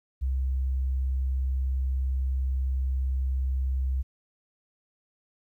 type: tone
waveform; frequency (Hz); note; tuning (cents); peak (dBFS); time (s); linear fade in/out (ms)
sine; 65.5; C2; +2; -24; 0.21-4.03; 20
effects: 11-bit